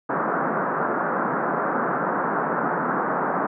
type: band-pass noise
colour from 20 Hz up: white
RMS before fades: -24 dBFS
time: 0.09-3.47 s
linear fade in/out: 10 ms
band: 150 to 1500 Hz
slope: 48 dB/octave
effects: none